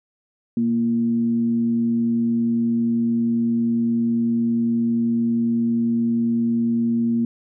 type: tone with frequency modulation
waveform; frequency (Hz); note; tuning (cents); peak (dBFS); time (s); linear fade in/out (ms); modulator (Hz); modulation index
sine; 233.1; A#3; 0; -17; 0.57-7.25; 2; 110; 0.27
effects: none